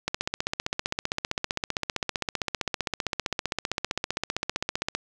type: click train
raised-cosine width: 0.2 ms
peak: -9 dBFS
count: 76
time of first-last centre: 0.08-4.95 s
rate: 15.4 Hz
effects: none